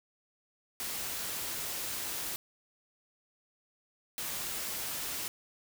white noise bursts at uneven times, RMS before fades -37 dBFS, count 2, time 0.8-2.36 / 4.18-5.28 s, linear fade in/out 0 ms, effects none

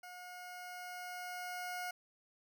20% pulse tone with level ramp, 720 Hz, F#5, 47 cents flat, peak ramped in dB -44 to -34 dBFS, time 0.03-1.91 s, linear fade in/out 5 ms, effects none

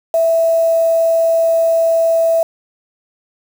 sine tone with quantisation, 659.3 Hz, E5, in tune, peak -10 dBFS, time 0.14-2.43 s, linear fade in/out 2 ms, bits 5, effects none

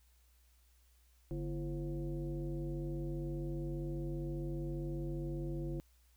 sine tone with frequency modulation, 145.5 Hz, D3, 16 cents flat, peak -36 dBFS, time 1.31-5.8 s, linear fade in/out 0 ms, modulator 193 Hz, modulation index 1.3, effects added 60 Hz sine -65 dBFS peak until 6.16 s + white hiss -73 dBFS RMS until 6.16 s

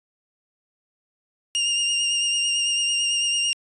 sawtooth tone with vibrato, 2818 Hz, F7, 15 cents sharp, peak -17 dBFS, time 1.55-3.53 s, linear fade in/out 0 ms, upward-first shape sine, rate 9 Hz, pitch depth 24 cents each way, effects resampled to 22050 Hz

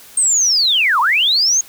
sine linear two-way sweep, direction down then up, 8590 to 893 to 6670 Hz, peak -11 dBFS, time 0.17-1.61 s, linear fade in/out 5 ms, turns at 1 s, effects white hiss -41 dBFS RMS until 1.68 s

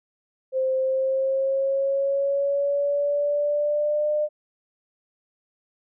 sine tone with pitch glide, 523.3 to 601.1 Hz, C5 to D5, 0 to +40 cents, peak -20 dBFS, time 0.52-4.29 s, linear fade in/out 50 ms, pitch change +240 cents, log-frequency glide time 0.76-4.11 s, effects none

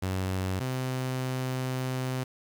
sawtooth tone pair in turn, 94 / 129.11 Hz, F#2 / C3, +28 / -23 cents, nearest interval perfect fourth, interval 549 cents, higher second, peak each -24 / -25 dBFS, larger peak first, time 0.02-0.6 / 0.6-2.24 s, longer second, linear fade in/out 10 ms, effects 9-bit

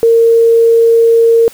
sine tone, 459.7 Hz, A#4, 24 cents flat, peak -4 dBFS, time 0.03-1.48 s, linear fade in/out 0 ms, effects white hiss -37 dBFS RMS until 1.53 s

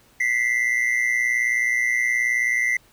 triangle tone pair together, 1965.1 / 2084 Hz, B6 / C7, -9 / -7 cents, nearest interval minor second, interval 102 cents, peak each -20 dBFS, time 0.2-2.77 s, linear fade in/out 5 ms, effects pink hiss -56 dBFS RMS until 2.92 s

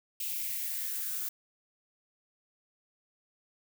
violet noise with high-pass filter sweep, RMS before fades -35 dBFS, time 0.2-1.29 s, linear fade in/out 5 ms, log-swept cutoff 2600 to 1300 Hz, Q 3.6, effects none

